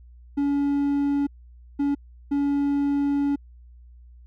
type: tone bursts at uneven times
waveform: triangle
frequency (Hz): 283.5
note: C#4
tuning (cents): +39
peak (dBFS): -18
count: 3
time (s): 0.37-1.27 / 1.79-1.95 / 2.31-3.36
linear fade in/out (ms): 10
effects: added 60 Hz sine -45 dBFS peak until 4.26 s